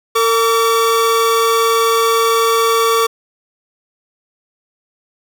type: tone pair together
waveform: 45% pulse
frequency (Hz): 454.9 / 1146.3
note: A#4 / D6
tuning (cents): -42 / -42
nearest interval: octave + major third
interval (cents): 1600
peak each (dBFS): -14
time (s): 0.15-3.07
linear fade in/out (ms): 10
effects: none